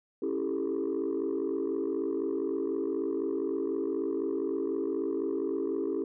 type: chord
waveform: sine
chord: A dominant seventh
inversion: first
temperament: just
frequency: 275 / 330 / 396 / 440 Hz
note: C#4 / E4 / G4 / A4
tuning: -14 / +2 / +18 / 0 cents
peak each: -34 / -32 / -31 / -35 dBFS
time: 0.22-6.04 s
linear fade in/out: 5 ms
effects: tanh soft clip ceiling -23 dBFS